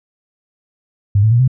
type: tone with pitch steps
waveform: sine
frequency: 101 / 109.51 / 118.73 / 128.73 Hz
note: G#2 / A2 / A#2 / C3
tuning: -48 / -8 / +32 / -28 cents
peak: -8 dBFS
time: 1.15-1.478 s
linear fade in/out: 5 ms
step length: 82 ms
effects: none